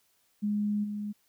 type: tone with level steps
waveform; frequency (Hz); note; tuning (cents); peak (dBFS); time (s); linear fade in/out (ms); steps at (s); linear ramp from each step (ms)
sine; 207.7; G#3; 0; -26 / -32; 0.42-1.13; 20; 0.83; 20
effects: white hiss -70 dBFS RMS until 1.28 s